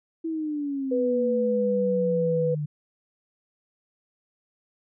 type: exponential sweep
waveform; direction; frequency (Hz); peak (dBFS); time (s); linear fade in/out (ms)
sine; down; 329.6 to 146.83; -26; 0.24-2.66; 10
type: tone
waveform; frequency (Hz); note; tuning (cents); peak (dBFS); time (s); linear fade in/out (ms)
sine; 493.9; B4; 0; -22; 0.91-2.55; 10
effects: none